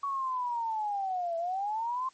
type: linear two-way sweep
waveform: sine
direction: down then up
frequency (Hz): 1128 to 659.3 to 1059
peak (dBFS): -29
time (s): 0.03-2.09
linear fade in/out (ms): 5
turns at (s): 1.37
effects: white hiss -62 dBFS RMS until 2.13 s + MP3 32 kbps